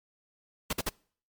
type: noise bursts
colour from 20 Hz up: pink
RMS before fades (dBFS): -30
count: 3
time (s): 0.7-0.892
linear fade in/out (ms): 5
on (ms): 30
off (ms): 51
effects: noise-tail reverb RT60 0.5 s tail -26 dB re dry + MP3 96 kbps